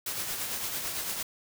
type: noise with tremolo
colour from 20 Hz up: white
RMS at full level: -32 dBFS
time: 0.06-1.23 s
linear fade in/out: 5 ms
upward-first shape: triangle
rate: 8.9 Hz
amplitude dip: 45%
effects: none